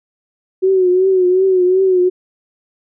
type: tone with vibrato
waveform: sine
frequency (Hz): 371.5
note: F#4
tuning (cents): +7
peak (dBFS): -9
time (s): 0.62-2.1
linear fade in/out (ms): 20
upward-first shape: triangle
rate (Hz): 2.7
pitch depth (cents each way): 69
effects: none